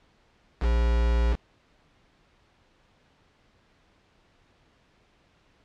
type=tone with quantisation; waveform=triangle; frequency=58.27 Hz; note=A#1; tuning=in tune; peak=-18 dBFS; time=0.6-1.37 s; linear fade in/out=50 ms; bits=5; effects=pink hiss -63 dBFS RMS until 5.64 s + low-pass 4000 Hz 12 dB/octave